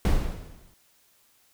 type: noise with exponential decay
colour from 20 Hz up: brown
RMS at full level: -18 dBFS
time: 0.05-0.74 s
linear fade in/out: 1 ms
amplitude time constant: 150 ms
effects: white hiss -63 dBFS RMS until 1.53 s